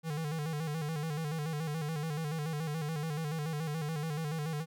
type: tone with vibrato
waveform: square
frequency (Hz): 155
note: D#3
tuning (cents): -6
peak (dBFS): -34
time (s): 0.03-4.66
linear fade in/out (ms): 50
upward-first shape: square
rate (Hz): 7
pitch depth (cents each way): 81
effects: none